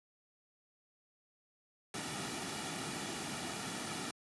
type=noise with comb filter; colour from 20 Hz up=pink; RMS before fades=-40 dBFS; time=1.94-4.11 s; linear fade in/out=2 ms; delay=1.9 ms; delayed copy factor=-0.55; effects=high-pass 150 Hz 12 dB/octave + resampled to 24000 Hz